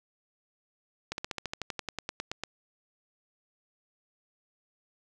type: slowing click train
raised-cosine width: 0.2 ms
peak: -16 dBFS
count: 16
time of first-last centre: 1.12-2.436 s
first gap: 61 ms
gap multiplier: 1.05
effects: none